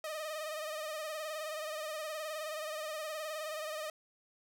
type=tone with vibrato; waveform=sawtooth; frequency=619 Hz; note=D#5; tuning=9 cents flat; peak=-34 dBFS; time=0.04-3.9 s; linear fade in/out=2 ms; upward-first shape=sine; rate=19 Hz; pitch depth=56 cents each way; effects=none